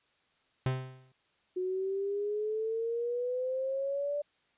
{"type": "tone with exponential decay", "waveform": "45% pulse", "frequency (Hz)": 130, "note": "C3", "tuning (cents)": -11, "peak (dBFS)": -26, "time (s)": [0.66, 1.12], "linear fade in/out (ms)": 2, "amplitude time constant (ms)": 100}
{"type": "exponential sweep", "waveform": "sine", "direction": "up", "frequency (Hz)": [363.8, 587.3], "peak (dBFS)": -30, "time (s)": [1.56, 4.22], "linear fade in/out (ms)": 10}
{"effects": ["white hiss -71 dBFS RMS until 4.57 s", "resampled to 8000 Hz"]}